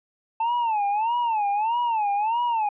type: tone with vibrato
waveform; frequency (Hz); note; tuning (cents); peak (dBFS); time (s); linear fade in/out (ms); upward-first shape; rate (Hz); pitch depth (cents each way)
triangle; 882; A5; +4; -19; 0.4-2.69; 5; sine; 1.6; 160
effects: resampled to 8000 Hz